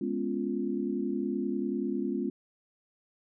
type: chord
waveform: sine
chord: C# dominant seventh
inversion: second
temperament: equal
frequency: 207.7 / 246.9 / 277.2 / 349.2 Hz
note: G#3 / B3 / C#4 / E#4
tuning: 0 / 0 / 0 / 0 cents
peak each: -34 dBFS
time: 0.01-2.3 s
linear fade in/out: 5 ms
effects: none